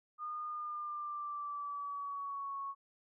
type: tone with pitch glide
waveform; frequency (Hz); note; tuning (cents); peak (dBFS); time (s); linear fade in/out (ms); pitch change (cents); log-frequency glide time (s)
sine; 1220 to 1105.9; D#6 to C#6; -34 to -4; -38; 0.18-2.75; 50; -170; 0.47-2.58
effects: none